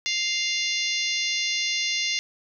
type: harmonic tone with a mistuned harmonic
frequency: 698.5 Hz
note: F5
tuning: in tune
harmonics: 3 / 4 / 5 / 6 / 7 / 8 / 9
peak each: -29 / -30 / -31 / -32 / -32 / -33 / -34 dBFS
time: 0.06-2.19 s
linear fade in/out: 0 ms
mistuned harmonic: 9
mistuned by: +16 cents
effects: none